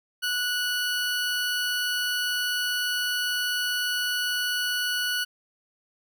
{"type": "tone", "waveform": "20% pulse", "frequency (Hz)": 1473, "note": "F#6", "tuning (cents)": -8, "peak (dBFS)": -20, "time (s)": [0.22, 5.25], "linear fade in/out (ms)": 20, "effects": []}